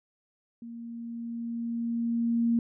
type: tone with level ramp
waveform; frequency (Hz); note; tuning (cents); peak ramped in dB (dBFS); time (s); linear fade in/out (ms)
sine; 233.1; A#3; 0; -39 to -21; 0.62-2.59; 2
effects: none